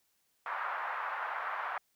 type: band-pass noise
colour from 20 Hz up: white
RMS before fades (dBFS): -37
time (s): 0.46-1.78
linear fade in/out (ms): 2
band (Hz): 790 to 1500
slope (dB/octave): 24
effects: white hiss -75 dBFS RMS until 1.95 s